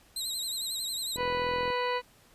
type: tone with vibrato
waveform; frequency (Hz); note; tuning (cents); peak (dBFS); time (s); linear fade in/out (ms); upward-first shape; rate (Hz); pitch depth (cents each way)
25% pulse; 3962; B7; +5; -27; 0.16-1.17; 5; sine; 11; 93
type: harmonic tone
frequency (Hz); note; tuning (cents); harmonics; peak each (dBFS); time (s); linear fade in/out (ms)
493.9; B4; 0; 1 / 2 / 3 / 4 / 5 / 6 / 8 / 9; -31 / -31 / -41 / -37 / -41 / -42 / -44 / -45; 1.16-2.02; 50
type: click train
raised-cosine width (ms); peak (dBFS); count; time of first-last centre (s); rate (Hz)
2; -27; 24; 1.16-1.702; 42.4
effects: pink hiss -60 dBFS RMS until 2.34 s + resampled to 32000 Hz